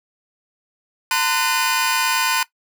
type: tone cluster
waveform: sawtooth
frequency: 908 / 1026 / 1485 / 2452 Hz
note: A#5 / C6 / F#6 / D#7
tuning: -46 / -34 / +6 / -26 cents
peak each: -19 dBFS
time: 1.11-2.43 s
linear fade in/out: 2 ms
effects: noise-tail reverb RT60 0.1 s tail -18 dB re dry